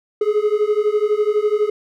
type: beating tone pair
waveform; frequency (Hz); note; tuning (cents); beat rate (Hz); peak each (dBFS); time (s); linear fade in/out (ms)
triangle; 415.3 / 427.3; G#4 / G#4; 0 / +49; 12; -16; 0.21-1.7; 5
effects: none